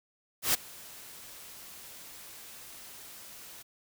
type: noise with ADSR envelope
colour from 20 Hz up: white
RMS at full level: -24 dBFS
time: 0.42-3.63 s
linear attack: 120 ms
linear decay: 14 ms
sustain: -24 dB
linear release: 16 ms
effects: none